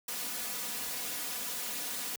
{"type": "noise with comb filter", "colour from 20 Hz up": "white", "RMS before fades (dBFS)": -37, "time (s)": [0.08, 2.16], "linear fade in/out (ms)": 5, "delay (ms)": 4.1, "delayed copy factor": 0.9, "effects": ["high-pass 80 Hz 12 dB/octave"]}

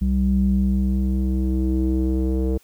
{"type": "tone with low-pass filter sweep", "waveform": "square", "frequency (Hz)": 64.6, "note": "C2", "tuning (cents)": -21, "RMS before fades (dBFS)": -20, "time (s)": [0.01, 2.58], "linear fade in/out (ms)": 10, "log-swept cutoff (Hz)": [170, 420], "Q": 4.3, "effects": ["white hiss -57 dBFS RMS until 2.63 s"]}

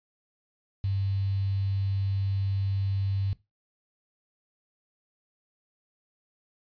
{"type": "tone with quantisation", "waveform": "sine", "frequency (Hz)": 98, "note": "G2", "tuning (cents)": 0, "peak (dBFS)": -25, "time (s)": [0.84, 3.33], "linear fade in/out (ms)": 0, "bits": 8, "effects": ["noise-tail reverb RT60 0.2 s tail -17 dB re dry", "resampled to 11025 Hz"]}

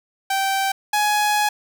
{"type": "tone pair in turn", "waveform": "sawtooth", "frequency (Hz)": [778, 837.6], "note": ["G5", "G#5"], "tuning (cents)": [-13, 15], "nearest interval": "minor second", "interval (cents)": 128, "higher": "second", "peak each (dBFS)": [-15, -13], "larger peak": "second", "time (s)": [[0.3, 0.72], [0.93, 1.49]], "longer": "second", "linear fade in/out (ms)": 5, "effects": []}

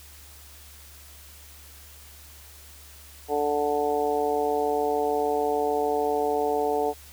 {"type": "harmonic tone", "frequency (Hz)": 146.83, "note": "D3", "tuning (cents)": 0, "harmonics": [2, 3, 4, 5, 6], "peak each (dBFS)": [-34, -25, -32, -27, -32], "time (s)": [3.28, 6.94], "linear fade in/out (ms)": 50, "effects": ["added 72 Hz sine -49 dBFS peak until 7.12 s", "white hiss -49 dBFS RMS until 7.12 s"]}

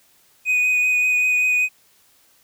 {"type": "tone with vibrato", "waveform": "triangle", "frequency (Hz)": 2489, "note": "D#7", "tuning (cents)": 0, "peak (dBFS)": -14, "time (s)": [0.45, 1.69], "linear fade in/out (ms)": 50, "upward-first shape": "sine", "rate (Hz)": 5.2, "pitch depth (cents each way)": 13, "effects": ["white hiss -57 dBFS RMS until 2.43 s"]}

